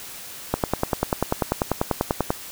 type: click train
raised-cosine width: 1 ms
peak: -5 dBFS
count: 19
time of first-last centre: 0.54-2.305 s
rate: 10.2 Hz
effects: white hiss -38 dBFS RMS until 2.51 s